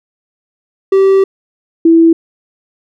triangle / sine tone pair in turn, 387.2 / 329.8 Hz, G4 / E4, -21 / +1 cents, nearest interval minor third, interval 278 cents, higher first, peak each -3 dBFS, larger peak neither, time 0.92-1.24 / 1.85-2.13 s, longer first, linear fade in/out 5 ms, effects none

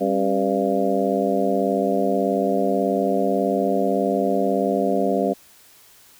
harmonic tone with a mistuned harmonic, 98.3 Hz, G2, 5 cents sharp, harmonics 2 / 3 / 4 / 5 / 6 / 7, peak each -25 / -25 / -25 / -25 / -25 / -25 dBFS, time 0-5.34 s, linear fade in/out 20 ms, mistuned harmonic 3, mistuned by -120 cents, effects white hiss -51 dBFS RMS until 6.19 s

